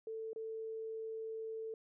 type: tone with dropouts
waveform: sine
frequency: 444.4 Hz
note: A4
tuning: 17 cents sharp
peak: -40 dBFS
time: 0.07-1.74 s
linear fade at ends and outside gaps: 2 ms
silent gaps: 0.332-0.36 s
effects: none